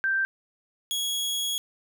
sine / sawtooth tone pair in turn, 1568 / 3330 Hz, G6 / G#7, 0 / +4 cents, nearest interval octave + minor second, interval 1304 cents, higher second, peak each -22 / -23 dBFS, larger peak first, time 0.04-0.25 / 0.91-1.58 s, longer second, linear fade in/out 0 ms, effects none

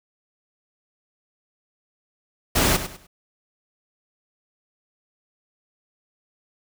pink noise with echo, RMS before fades -19 dBFS, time 2.55-2.77 s, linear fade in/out 10 ms, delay 100 ms, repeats 3, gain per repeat -11 dB, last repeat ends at 3.07 s, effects none

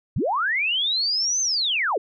sine linear two-way sweep, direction up then down, 65.41 to 6310 to 338.5 Hz, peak -20 dBFS, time 0.16-1.98 s, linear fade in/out 5 ms, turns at 1.41 s, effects none

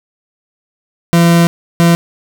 40% pulse tone bursts at uneven times, 169.7 Hz, F3, 49 cents flat, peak -5 dBFS, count 2, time 1.13-1.47 / 1.8-1.95 s, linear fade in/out 0 ms, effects none

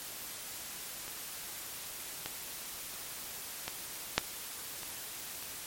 clicks, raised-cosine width 0.2 ms, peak -25 / -18 / -17 / -6 / -26 / -28 dBFS, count 6, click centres 1.08 / 2.26 / 3.68 / 4.18 / 4.832 / 5.426 s, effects white hiss -43 dBFS RMS until 5.66 s + MP3 64 kbps

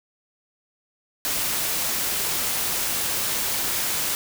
white noise, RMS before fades -25 dBFS, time 1.25-4.15 s, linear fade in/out 0 ms, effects none

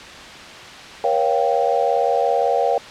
sine chord, G half-diminished seventh, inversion first, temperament equal with one note detuned, 476.8 / 554.4 / 698.5 / 784 Hz, Bb4 / Db5 / F5 / G5, +39 / 0 / 0 / 0 cents, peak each -21 dBFS, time 1.04-2.78 s, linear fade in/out 2 ms, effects white hiss -36 dBFS RMS until 2.9 s + low-pass 4000 Hz 12 dB/octave

